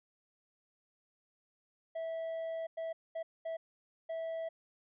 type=tone bursts at uneven times; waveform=triangle; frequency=654 Hz; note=E5; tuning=14 cents flat; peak=-34 dBFS; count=5; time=1.95-2.67 / 2.77-2.93 / 3.15-3.23 / 3.45-3.57 / 4.09-4.49 s; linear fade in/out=10 ms; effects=resampled to 8000 Hz